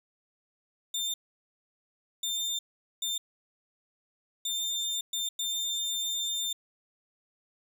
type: tone bursts at uneven times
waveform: 30% pulse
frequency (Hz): 3602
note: A7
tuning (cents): +40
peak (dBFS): -27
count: 6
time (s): 0.94-1.14 / 2.23-2.59 / 3.02-3.18 / 4.45-5.01 / 5.13-5.29 / 5.39-6.53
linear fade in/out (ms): 5
effects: none